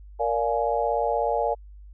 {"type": "chord", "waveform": "sine", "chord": "Bb dominant seventh", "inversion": "none", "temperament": "just", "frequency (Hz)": [466.2, 582.7, 699.2, 839.1], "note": ["Bb4", "D5", "F5", "Ab5"], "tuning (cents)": [0, -14, 2, 18], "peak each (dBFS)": -27, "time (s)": [0.19, 1.55], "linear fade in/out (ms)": 20, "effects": ["added 50 Hz sine -42 dBFS peak until 1.93 s"]}